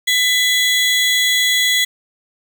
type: tone pair together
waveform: 35% pulse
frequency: 2000 / 3364 Hz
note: B6 / G#7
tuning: +21 / +22 cents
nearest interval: major sixth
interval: 901 cents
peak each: -14 dBFS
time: 0.07-1.85 s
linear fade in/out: 10 ms
effects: 7-bit